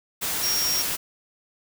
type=tone in noise; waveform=sine; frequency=5588 Hz; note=F8; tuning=in tune; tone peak=-23 dBFS; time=0.42-0.83 s; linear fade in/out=20 ms; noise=white; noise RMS=-27 dBFS; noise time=0.21-0.97 s; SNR=+1 dB; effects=none